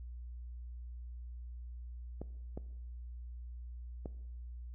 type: clicks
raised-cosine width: 2 ms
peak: -28 dBFS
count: 3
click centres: 2.216 / 2.575 / 4.058 s
effects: noise-tail reverb RT60 0.9 s tail -18 dB re dry + added 60 Hz sine -43 dBFS peak until 4.74 s